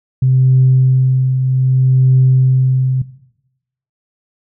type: tone with tremolo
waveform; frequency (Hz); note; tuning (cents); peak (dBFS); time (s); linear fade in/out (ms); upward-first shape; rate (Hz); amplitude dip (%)
sine; 130; C3; -11; -5; 0.22-3.02; 5; triangle; 0.64; 55
effects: noise-tail reverb RT60 0.9 s tail -18 dB re dry + tanh soft clip ceiling -2 dBFS